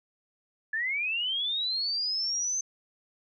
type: linear sweep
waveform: sine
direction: up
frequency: 1706 to 6272 Hz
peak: -27 dBFS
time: 0.73-2.61 s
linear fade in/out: 5 ms
effects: none